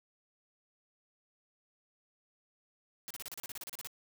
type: noise bursts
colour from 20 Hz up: white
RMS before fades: -43 dBFS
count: 14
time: 3.08-3.872 s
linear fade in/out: 0 ms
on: 25 ms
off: 34 ms
effects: none

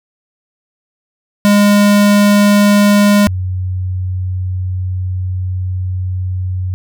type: tone pair in turn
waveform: square / sine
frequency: 204.7 / 92.16 Hz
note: G#3 / F#2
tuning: -25 / -6 cents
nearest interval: octave + major second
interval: 1381 cents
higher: first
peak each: -7 / -15 dBFS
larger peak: first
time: 1.45-3.27 / 3.27-6.74 s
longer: second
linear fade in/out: 0 ms
effects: none

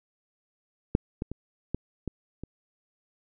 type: clicks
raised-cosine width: 3 ms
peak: -7 / -17 / -22 / -15 / -18 / -24 dBFS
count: 6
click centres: 0.951 / 1.221 / 1.316 / 1.746 / 2.077 / 2.436 s
effects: none

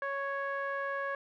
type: tone with low-pass filter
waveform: sawtooth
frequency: 554.4 Hz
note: C#5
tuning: in tune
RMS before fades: -35 dBFS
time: 0.02-1.15 s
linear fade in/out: 2 ms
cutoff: 1500 Hz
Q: 5.9
effects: none

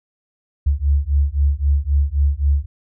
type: beating tone pair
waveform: sine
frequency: 69.3 / 73.1 Hz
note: C#2 / D2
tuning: 0 / -7 cents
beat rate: 3.8 Hz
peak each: -17 dBFS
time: 0.66-2.66 s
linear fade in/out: 10 ms
effects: none

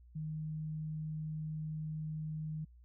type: tone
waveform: sine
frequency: 155.56 Hz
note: D#3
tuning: in tune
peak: -37 dBFS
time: 0.15-2.65 s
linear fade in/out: 10 ms
effects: added 60 Hz sine -56 dBFS peak until 2.84 s

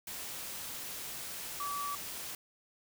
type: tone in noise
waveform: sine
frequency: 1150 Hz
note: D6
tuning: 37 cents flat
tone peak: -35 dBFS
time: 1.6-1.95 s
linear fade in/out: 2 ms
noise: white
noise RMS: -42 dBFS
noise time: 0.07-2.35 s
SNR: +4 dB
effects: none

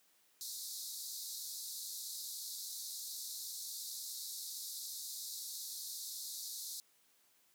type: band-pass noise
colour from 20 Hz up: pink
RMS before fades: -45 dBFS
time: 0.41-6.8 s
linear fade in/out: 0 ms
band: 3800 to 16000 Hz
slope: 96 dB/octave
effects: white hiss -71 dBFS RMS until 7.54 s + high-pass 150 Hz 12 dB/octave

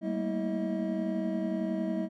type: tone cluster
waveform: triangle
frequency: 193.9 / 224.4 / 235.5 / 323.2 / 635 Hz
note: G3 / A3 / A#3 / E4 / D#5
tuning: -19 / +34 / +18 / -34 / +35 cents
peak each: -31 / -36 / -35 / -32 / -35 dBFS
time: 0.01-2.09 s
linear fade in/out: 50 ms
effects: none

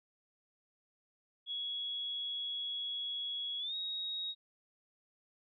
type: tone with pitch glide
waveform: sine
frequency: 3347 to 3779 Hz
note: G#7 to A#7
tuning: +13 to +23 cents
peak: -36 dBFS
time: 1.46-4.35 s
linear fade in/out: 50 ms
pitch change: +210 cents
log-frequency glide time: 3.59-3.75 s
effects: none

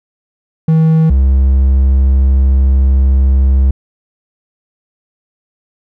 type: tone pair in turn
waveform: triangle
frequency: 160 / 66.69 Hz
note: D#3 / C2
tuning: +49 / +34 cents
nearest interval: octave + minor third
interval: 1515 cents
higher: first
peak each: -4 dBFS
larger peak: neither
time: 0.68-1.1 / 1.1-3.71 s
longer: second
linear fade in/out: 5 ms
effects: none

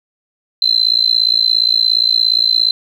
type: tone with amplitude modulation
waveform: sine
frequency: 4081 Hz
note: C8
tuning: 44 cents flat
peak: -6 dBFS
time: 0.62-2.71 s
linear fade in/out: 2 ms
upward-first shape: sine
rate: 57.2 Hz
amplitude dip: 100%
effects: 7-bit

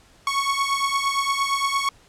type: beating tone pair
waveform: sawtooth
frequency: 1103 / 1111.7 Hz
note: C#6 / C#6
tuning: -9 / +5 cents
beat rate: 8.7 Hz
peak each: -20 dBFS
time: 0.27-1.89 s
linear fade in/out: 2 ms
effects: pink hiss -54 dBFS RMS until 2.08 s + low-pass 9000 Hz 12 dB/octave

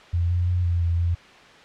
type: tone with pitch steps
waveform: sine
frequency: 86 / 88.1 / 89.2 / 86.4 / 84.9 / 85.9 Hz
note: F2 / F2 / F2 / F2 / F2 / F2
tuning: -26 / +16 / +37 / -18 / -48 / -28 cents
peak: -19 dBFS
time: 0.13-1.15 s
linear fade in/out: 10 ms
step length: 170 ms
effects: white hiss -47 dBFS RMS until 1.64 s + low-pass 3000 Hz 12 dB/octave

